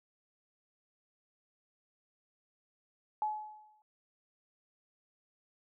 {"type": "tone with exponential decay", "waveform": "sine", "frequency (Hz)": 853, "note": "G#5", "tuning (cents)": 46, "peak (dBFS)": -28, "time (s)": [3.22, 3.82], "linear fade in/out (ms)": 1, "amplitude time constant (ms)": 130, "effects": []}